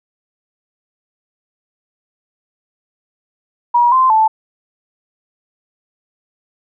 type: tone with pitch steps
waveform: sine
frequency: 959 / 1039 / 877 Hz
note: A#5 / C6 / A5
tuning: +49 / -12 / -6 cents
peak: -8 dBFS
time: 3.74-4.28 s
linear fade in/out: 10 ms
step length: 180 ms
effects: none